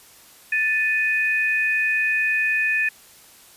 sine tone pair together, 1760 / 2489 Hz, A6 / D#7, 0 / 0 cents, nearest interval tritone, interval 600 cents, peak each -21 dBFS, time 0.52-2.89 s, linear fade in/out 5 ms, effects white hiss -49 dBFS RMS until 3.56 s + resampled to 32000 Hz

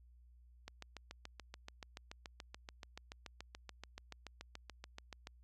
click train, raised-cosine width 0.2 ms, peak -30 dBFS, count 33, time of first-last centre 0.68-5.271 s, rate 6.97 Hz, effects added 60 Hz sine -60 dBFS peak until 5.43 s

